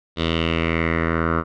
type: tone with low-pass filter sweep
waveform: 10% pulse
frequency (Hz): 82.41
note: E2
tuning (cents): 0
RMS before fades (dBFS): -21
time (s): 0.16-1.44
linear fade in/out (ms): 50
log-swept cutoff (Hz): 3600 to 1300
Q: 4
effects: none